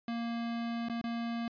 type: tone with dropouts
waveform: square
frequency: 233.1 Hz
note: A#3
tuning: in tune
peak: -34 dBFS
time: 0.08-1.48 s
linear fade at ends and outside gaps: 2 ms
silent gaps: 0.886-0.897 / 1.014-1.04 s
effects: resampled to 11025 Hz